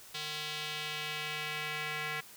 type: tone with band-pass filter sweep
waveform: square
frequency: 152.1 Hz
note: D#3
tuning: 39 cents flat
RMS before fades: -38 dBFS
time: 0.14-2.21 s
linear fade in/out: 10 ms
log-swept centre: 3700 to 2100 Hz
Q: 1.9
effects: white hiss -53 dBFS RMS until 2.36 s